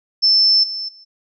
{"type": "tone with level steps", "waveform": "sine", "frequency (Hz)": 5300, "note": "E8", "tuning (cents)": 9, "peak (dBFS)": [-10, -23, -41], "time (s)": [0.22, 1.05], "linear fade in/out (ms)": 20, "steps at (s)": [0.63, 0.88], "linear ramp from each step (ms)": 10, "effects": []}